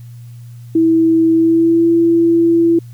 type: tone with pitch glide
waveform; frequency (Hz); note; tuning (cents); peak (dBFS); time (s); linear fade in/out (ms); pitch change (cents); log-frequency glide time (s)
sine; 326.3 to 335.1; E4 to E4; -18 to +29; -8; 0.75-2.79; 5; +47; 1.33-1.89
effects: added 119 Hz sine -31 dBFS peak until 2.93 s + white hiss -53 dBFS RMS until 2.93 s